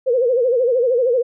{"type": "tone with vibrato", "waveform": "sine", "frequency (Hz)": 493.9, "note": "B4", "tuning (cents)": 0, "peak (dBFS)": -13, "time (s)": [0.06, 1.23], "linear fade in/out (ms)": 20, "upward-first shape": "sine", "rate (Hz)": 13, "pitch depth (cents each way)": 120, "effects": []}